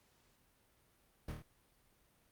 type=noise with echo; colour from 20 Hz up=brown; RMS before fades=-42 dBFS; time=1.28-1.32 s; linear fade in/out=5 ms; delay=26 ms; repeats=4; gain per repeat=-3 dB; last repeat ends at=1.424 s; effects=pink hiss -72 dBFS RMS until 2.31 s + Opus 48 kbps